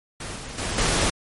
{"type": "noise with level steps", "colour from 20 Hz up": "pink", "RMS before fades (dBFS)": [-33, -36, -28, -21], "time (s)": [0.2, 1.1], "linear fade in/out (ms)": 5, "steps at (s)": [0.36, 0.58, 0.78], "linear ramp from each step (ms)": 2, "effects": ["MP3 48 kbps"]}